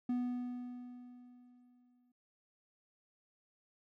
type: tone with exponential decay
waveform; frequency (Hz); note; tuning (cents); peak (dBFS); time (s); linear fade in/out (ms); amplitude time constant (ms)
triangle; 246.5; B3; -3; -29; 0.09-2.12; 5; 440
effects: none